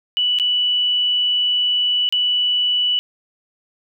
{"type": "tone with dropouts", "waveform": "sine", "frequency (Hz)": 2960, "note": "F#7", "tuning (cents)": 0, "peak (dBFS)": -15, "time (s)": [0.17, 2.99], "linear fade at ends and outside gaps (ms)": 0, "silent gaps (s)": [[0.387, 0.398], [2.09, 2.125]], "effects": []}